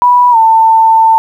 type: tone with pitch glide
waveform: sine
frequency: 981 to 894.4 Hz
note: B5 to A5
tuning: -12 to +28 cents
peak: -3 dBFS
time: 0.02-1.18 s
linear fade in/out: 0 ms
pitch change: -160 cents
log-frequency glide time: 0.31-0.37 s
effects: 7-bit